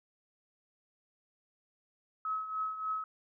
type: tone with tremolo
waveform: sine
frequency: 1284 Hz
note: E6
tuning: 46 cents flat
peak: -30 dBFS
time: 2.25-3.04 s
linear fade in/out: 2 ms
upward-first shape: triangle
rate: 3.4 Hz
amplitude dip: 70%
effects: none